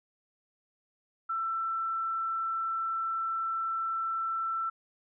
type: tone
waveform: sine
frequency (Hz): 1336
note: E6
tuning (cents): +23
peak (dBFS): -29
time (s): 1.29-4.7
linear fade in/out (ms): 10
effects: none